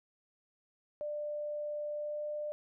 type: tone with pitch glide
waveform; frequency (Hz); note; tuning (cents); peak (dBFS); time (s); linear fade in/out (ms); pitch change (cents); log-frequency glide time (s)
sine; 594 to 597.4; D5 to D5; +20 to +29; -35; 1.01-2.52; 0; +9; 1.94-2.27
effects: none